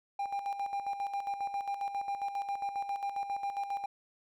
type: tone with tremolo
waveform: triangle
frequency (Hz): 800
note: G5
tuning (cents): +35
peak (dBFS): -29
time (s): 0.19-3.86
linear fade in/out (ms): 5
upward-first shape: square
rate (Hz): 7.4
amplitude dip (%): 60
effects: none